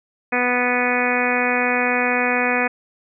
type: harmonic tone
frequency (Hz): 246.9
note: B3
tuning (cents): 0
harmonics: 1 / 2 / 3 / 4 / 5 / 6 / 7 / 8 / 9 / 10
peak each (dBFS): -25 / -24 / -25 / -29 / -29 / -28 / -25 / -27 / -26 / -25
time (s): 0.32-2.68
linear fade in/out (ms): 10
effects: none